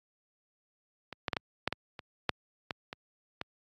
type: clicks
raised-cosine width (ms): 0.3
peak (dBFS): -24 / -14 / -13 / -14 / -11 / -16 / -25 / -9 / -17 / -23 / -18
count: 11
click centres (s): 1.127 / 1.282 / 1.332 / 1.368 / 1.676 / 1.726 / 1.992 / 2.293 / 2.708 / 2.929 / 3.414
effects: high-pass 80 Hz 12 dB/octave + AAC 32 kbps